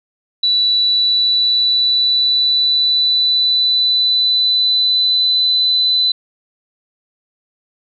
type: tone with pitch glide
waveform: sine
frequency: 3951 to 4008 Hz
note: B7 to B7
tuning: 0 to +25 cents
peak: -11 dBFS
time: 0.43-6.12 s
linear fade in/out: 5 ms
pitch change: +25 cents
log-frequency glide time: 0.8-5.4 s
effects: none